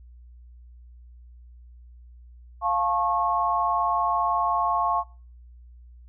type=chord; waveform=sine; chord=F augmented; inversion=none; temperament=just; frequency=698.5 / 873.1 / 1091.3 Hz; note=F5 / A5 / C#6; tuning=0 / -14 / -27 cents; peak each=-26 / -27 / -24 dBFS; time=2.61-5.04 s; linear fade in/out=50 ms; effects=noise-tail reverb RT60 0.4 s tail -22 dB re dry + added 60 Hz sine -45 dBFS peak until 6.08 s